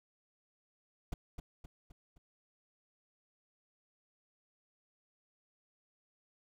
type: noise with echo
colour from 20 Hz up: brown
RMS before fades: -34 dBFS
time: 1.12-1.14 s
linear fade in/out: 5 ms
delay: 260 ms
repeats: 4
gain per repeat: -6 dB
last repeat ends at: 2.18 s
effects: none